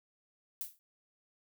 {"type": "noise with exponential decay", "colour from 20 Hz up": "violet", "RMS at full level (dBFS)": -35, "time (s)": [0.61, 0.79], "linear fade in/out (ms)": 0, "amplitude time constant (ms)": 37, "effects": []}